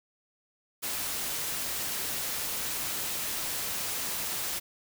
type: noise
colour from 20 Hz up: white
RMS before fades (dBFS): -33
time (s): 0.82-4.6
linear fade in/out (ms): 20
effects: none